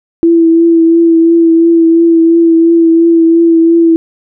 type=tone with vibrato; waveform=sine; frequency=332 Hz; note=E4; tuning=12 cents sharp; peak=-3 dBFS; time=0.23-3.96 s; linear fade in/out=0 ms; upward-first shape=triangle; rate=2.9 Hz; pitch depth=27 cents each way; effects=none